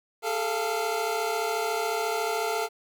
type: tone cluster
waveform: 25% pulse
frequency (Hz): 410.4 / 444.5 / 693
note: G#4 / A4 / F5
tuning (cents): -21 / +18 / -14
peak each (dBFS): -30 / -25 / -27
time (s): 0.22-2.69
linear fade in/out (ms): 50
effects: 10-bit

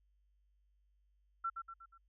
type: tone with echo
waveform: sine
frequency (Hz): 1349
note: E6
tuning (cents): +40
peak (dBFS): -34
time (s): 1.44-1.5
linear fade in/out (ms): 10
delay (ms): 120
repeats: 4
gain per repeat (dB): -6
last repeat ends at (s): 1.98
effects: added 50 Hz sine -70 dBFS peak until 2.08 s

